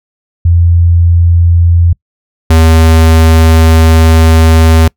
sine / square tone pair in turn, 85.5 / 80.84 Hz, F2 / E2, -36 / -33 cents, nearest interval minor second, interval 97 cents, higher first, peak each -3 dBFS, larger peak neither, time 0.45-1.93 / 2.5-4.88 s, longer second, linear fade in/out 5 ms, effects noise-tail reverb RT60 0.1 s tail -26 dB re dry

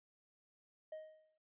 triangle tone with exponential decay, 625 Hz, D#5, 8 cents sharp, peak -40 dBFS, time 0.92-1.38 s, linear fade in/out 5 ms, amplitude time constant 100 ms, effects tanh soft clip ceiling -37 dBFS + resampled to 8000 Hz

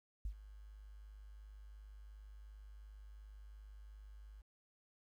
sine tone with ADSR envelope, 51.4 Hz, G#1, 17 cents flat, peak -36 dBFS, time 0.25-4.42 s, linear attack 3 ms, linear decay 80 ms, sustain -16 dB, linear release 15 ms, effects 12-bit

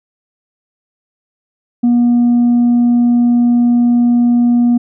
sine tone with tanh clipping, 240.2 Hz, B3, 48 cents flat, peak -8 dBFS, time 1.83-4.78 s, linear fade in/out 10 ms, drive 1 dB, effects none

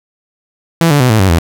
sawtooth tone with pitch steps, 166.4 / 144.86 / 126.11 / 109.78 / 95.57 / 83.2 Hz, E3 / D3 / B2 / A2 / G2 / E2, +17 / -23 / +37 / -3 / -43 / +17 cents, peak -3 dBFS, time 0.81-1.386 s, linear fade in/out 0 ms, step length 96 ms, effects none

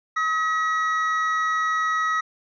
triangle tone pair together, 1274 / 1921 Hz, D#6 / B6, +41 / -48 cents, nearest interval perfect fifth, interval 711 cents, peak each -20 / -24 dBFS, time 0.16-2.21 s, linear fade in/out 10 ms, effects resampled to 16000 Hz

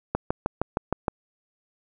click train, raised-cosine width 1 ms, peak -9 dBFS, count 7, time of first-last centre 0.15-1.082 s, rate 6.44 Hz, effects none

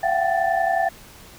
sine tone cluster, 678 / 753 / 784 / 1766 Hz, E5 / F#5 / G5 / A6, +49 / +30 / 0 / +6 cents, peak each -22 / -23 / -24 / -27 dBFS, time 0.03-0.89 s, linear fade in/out 5 ms, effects pink hiss -45 dBFS RMS until 1.38 s

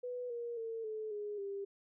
sine tone with pitch steps, 493.9 / 473 / 452.9 / 433.7 / 415.3 / 397.7 Hz, B4 / A#4 / A#4 / A4 / G#4 / G4, 0 / +25 / -50 / -25 / 0 / +25 cents, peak -38 dBFS, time 0.03-1.65 s, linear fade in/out 10 ms, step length 270 ms, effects none

